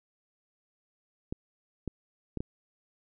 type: clicks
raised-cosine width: 3 ms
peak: -20 dBFS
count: 4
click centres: 1.325 / 1.877 / 2.373 / 2.405 s
effects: none